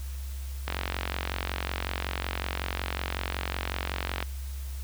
click train, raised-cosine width 0.3 ms, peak -13 dBFS, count 162, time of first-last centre 0.68-4.226 s, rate 45.4 Hz, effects added 67 Hz sine -33 dBFS peak until 4.83 s + white hiss -49 dBFS RMS until 4.83 s

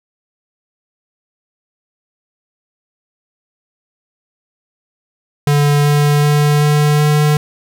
square tone with pitch steps, 145.4 / 146.41 / 147.43 / 148.46 / 149.49 Hz, D3 / D3 / D3 / D3 / D3, -17 / -5 / +7 / +19 / +31 cents, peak -10 dBFS, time 5.47-7.37 s, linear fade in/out 2 ms, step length 380 ms, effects none

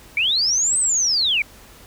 sine linear two-way sweep, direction up then down, 2217 to 8372 to 2217 Hz, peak -16 dBFS, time 0.17-1.42 s, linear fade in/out 2 ms, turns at 0.79 s, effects added 50 Hz sine -50 dBFS peak until 1.86 s + pink hiss -46 dBFS RMS until 1.86 s

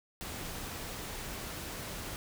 pink noise, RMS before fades -41 dBFS, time 0.21-2.16 s, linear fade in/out 0 ms, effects none

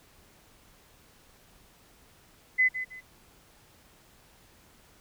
sine tone with echo, 2025 Hz, B6, 43 cents sharp, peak -19 dBFS, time 2.58-2.69 s, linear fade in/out 20 ms, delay 160 ms, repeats 2, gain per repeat -11 dB, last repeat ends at 3.01 s, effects pink hiss -59 dBFS RMS until 5 s

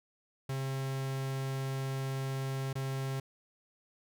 45% pulse tone with dropouts, 134.2 Hz, C3, 44 cents sharp, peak -33 dBFS, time 0.49-3.2 s, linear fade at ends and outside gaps 5 ms, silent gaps 2.73-2.754 s, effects none

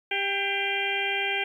harmonic tone with a mistuned harmonic, 395.7 Hz, G4, 16 cents sharp, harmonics 1 / 2 / 4 / 5 / 6 / 7 / 8, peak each -34 / -33 / -33 / -34 / -29 / -35 / -33 dBFS, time 0.11-1.44 s, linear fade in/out 5 ms, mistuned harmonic 5, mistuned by +43 cents, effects 10-bit

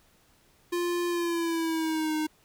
square tone with pitch glide, 349.2 to 309.3 Hz, F4 to D#4, 0 to -10 cents, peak -27 dBFS, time 0.72-2.27 s, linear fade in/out 10 ms, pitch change -210 cents, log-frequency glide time 1.08-2.15 s, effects pink hiss -63 dBFS RMS until 2.44 s

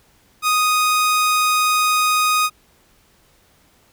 sawtooth tone, 1244.5 Hz, D#6, in tune, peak -11 dBFS, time 0.42-2.5 s, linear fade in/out 50 ms, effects pink hiss -56 dBFS RMS until 3.92 s

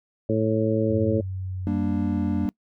harmonic tone, 110 Hz, A2, in tune, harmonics 1 / 2 / 3 / 4 / 5, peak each -26 / -26 / -26 / -26 / -26 dBFS, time 0.29-1.21 s, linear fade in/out 5 ms
sine tone with pitch glide, 94.7 to 89.44 Hz, F#2 to F2, +41 to +42 cents, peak -28 dBFS, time 0.9-2.46 s, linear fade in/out 5 ms, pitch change -99 cents, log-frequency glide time 1.25-2.17 s
triangle chord, G minor, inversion none, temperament just, 196 / 235.2 / 294 Hz, G3 / Bb3 / D4, 0 / +16 / +2 cents, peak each -25 dBFS, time 1.67-2.49 s, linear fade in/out 0 ms
effects noise-tail reverb RT60 0.1 s tail -25 dB re dry

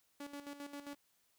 sawtooth tone with tremolo, 285.6 Hz, D4, 48 cents flat, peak -40 dBFS, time 0.2-0.95 s, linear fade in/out 5 ms, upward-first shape square, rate 7.5 Hz, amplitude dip 65%, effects white hiss -75 dBFS RMS until 1.38 s

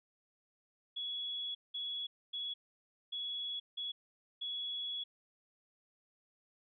sine tone bursts at uneven times, 3370 Hz, G#7, 25 cents sharp, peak -37 dBFS, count 6, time 0.96-1.55 / 1.74-2.07 / 2.33-2.54 / 3.12-3.6 / 3.77-3.92 / 4.41-5.04 s, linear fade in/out 10 ms, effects none

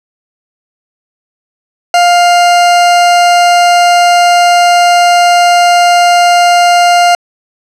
40% pulse tone, 702 Hz, F5, 9 cents sharp, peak -3 dBFS, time 1.94-7.15 s, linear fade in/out 2 ms, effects low-pass 8000 Hz 12 dB/octave

